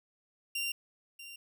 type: tone with echo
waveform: sawtooth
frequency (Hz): 2774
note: F7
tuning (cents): -12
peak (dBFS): -29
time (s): 0.55-0.72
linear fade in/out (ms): 5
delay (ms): 640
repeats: 1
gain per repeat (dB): -13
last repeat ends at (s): 1.36
effects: none